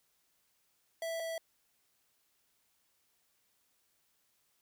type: tone pair in turn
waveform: square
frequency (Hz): 659 / 656.2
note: E5 / E5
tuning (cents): -1 / -8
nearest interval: unison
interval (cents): 7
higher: first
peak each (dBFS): -36 / -37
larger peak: first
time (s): 1.02-1.2 / 1.2-1.38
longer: neither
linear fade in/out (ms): 2
effects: white hiss -75 dBFS RMS until 4.61 s